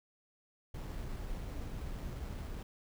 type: noise with sample-and-hold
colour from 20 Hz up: brown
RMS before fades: -41 dBFS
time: 0.74-2.63 s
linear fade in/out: 5 ms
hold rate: 6300 Hz
effects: none